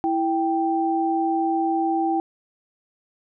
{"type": "tone pair together", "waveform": "sine", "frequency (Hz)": [329.6, 784], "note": ["E4", "G5"], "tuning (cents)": [0, 0], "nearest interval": "octave + minor third", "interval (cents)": 1500, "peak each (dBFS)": -22, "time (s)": [0.04, 2.2], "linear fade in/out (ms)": 0, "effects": []}